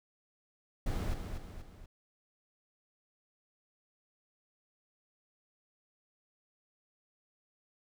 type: noise with echo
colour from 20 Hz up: brown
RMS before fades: -33 dBFS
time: 0.86-1.14 s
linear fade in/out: 5 ms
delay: 240 ms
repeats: 3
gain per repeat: -6 dB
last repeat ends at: 1.86 s
effects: none